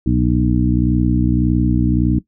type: harmonic tone with a mistuned harmonic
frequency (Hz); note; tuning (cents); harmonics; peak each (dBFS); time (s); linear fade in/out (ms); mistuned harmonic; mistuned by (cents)
61.74; B1; 0; 1 / 2 / 3 / 4 / 5; -19 / -19 / -19 / -19 / -19; 0.06-2.19; 5; 1; +110
effects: noise-tail reverb RT60 0.1 s tail -17 dB re dry